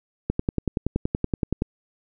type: click train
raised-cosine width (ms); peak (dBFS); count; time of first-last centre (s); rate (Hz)
3; -9; 15; 0.3-1.621; 10.6
effects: none